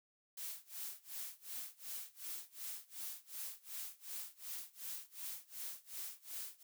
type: noise with tremolo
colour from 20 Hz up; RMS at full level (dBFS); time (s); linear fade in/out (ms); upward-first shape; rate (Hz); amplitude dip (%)
blue; -44; 0.37-6.63; 5; sine; 2.7; 95
effects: none